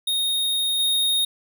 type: tone with level steps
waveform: square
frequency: 3714 Hz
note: A#7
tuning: 7 cents flat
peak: -21 / -19 dBFS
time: 0.07-1.25 s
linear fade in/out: 5 ms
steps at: 0.79 s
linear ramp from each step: 10 ms
effects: none